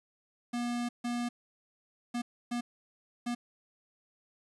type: tone bursts at uneven times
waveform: square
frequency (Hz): 240.3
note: B3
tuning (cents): -47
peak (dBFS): -32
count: 5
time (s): 0.53-0.89 / 1.04-1.29 / 2.14-2.22 / 2.51-2.61 / 3.26-3.35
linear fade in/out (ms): 10
effects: resampled to 24000 Hz + 10-bit